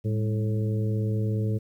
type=harmonic tone with a mistuned harmonic; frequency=109 Hz; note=A2; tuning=16 cents flat; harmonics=1 / 2 / 3 / 4 / 5; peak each=-24 / -32 / -37 / -35 / -42 dBFS; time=0.04-1.59 s; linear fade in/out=20 ms; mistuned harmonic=2; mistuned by=-98 cents; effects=10-bit